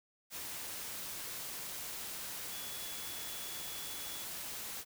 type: tone in noise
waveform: sine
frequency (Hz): 3400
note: G#7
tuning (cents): +40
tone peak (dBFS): -50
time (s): 2.49-4.27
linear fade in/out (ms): 50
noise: white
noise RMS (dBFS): -43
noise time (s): 0.3-4.85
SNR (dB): -10
effects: none